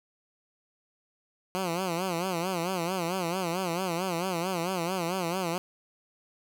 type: tone with vibrato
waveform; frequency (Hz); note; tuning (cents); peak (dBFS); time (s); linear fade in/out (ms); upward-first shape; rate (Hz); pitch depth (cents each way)
10% pulse; 178; F3; +33; -20; 1.55-5.58; 0; sine; 4.5; 130
effects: none